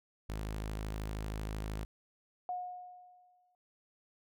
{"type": "tone", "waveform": "sawtooth", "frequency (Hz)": 52.9, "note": "G#1", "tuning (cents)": 33, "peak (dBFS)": -33, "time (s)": [0.29, 1.85], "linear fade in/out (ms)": 5}
{"type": "tone with exponential decay", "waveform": "sine", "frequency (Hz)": 723, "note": "F#5", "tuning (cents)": -40, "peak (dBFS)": -33, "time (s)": [2.49, 3.55], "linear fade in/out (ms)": 1, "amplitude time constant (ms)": 230}
{"effects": []}